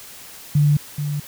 sine tone with echo, 146.83 Hz, D3, in tune, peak -12 dBFS, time 0.55-0.77 s, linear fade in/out 5 ms, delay 430 ms, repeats 1, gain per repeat -9 dB, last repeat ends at 1.2 s, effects white hiss -40 dBFS RMS until 1.27 s

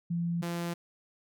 sine / sawtooth tone pair in turn, 170.5 / 171.49 Hz, F3 / F3, -41 / -31 cents, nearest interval unison, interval 10 cents, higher second, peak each -28 dBFS, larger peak neither, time 0.1-0.42 / 0.42-0.74 s, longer neither, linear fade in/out 10 ms, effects none

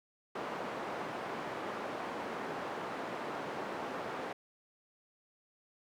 white band-pass noise, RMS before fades -40 dBFS, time 0.35-4.33 s, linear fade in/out 5 ms, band 220 to 1000 Hz, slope 12 dB/octave, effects none

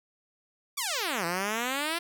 5% pulse exponential two-way sweep, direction down then up, 1200 to 164.81 to 348 Hz, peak -17 dBFS, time 0.77-1.99 s, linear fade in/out 10 ms, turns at 1.25 s, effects none

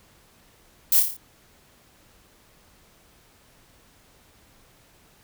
violet noise with echo, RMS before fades -18 dBFS, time 0.92-1 s, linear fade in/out 2 ms, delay 28 ms, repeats 6, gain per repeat -4 dB, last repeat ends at 1.168 s, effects pink hiss -57 dBFS RMS until 5.23 s

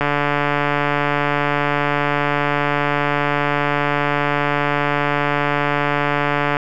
click train, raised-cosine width 0.5 ms, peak -3 dBFS, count 952, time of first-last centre 0.01-6.569 s, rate 145 Hz, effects none

